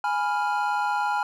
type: chord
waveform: triangle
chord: F diminished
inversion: first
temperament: equal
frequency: 830.6 / 987.8 / 1396.9 Hz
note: Ab5 / Cb6 / F6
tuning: 0 / 0 / 0 cents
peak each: -23 / -27 / -27 dBFS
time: 0.04-1.23 s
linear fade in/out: 2 ms
effects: none